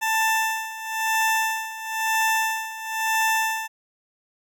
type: tone with tremolo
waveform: 20% pulse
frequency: 886 Hz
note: A5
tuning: 12 cents sharp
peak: -14 dBFS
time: 0.01-3.68 s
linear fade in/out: 20 ms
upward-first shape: sine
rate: 1 Hz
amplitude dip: 80%
effects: none